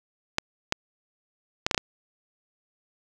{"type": "clicks", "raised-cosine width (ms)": 0.2, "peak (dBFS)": -5, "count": 6, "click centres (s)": [0.384, 0.724, 1.665, 1.712, 1.746, 1.778], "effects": []}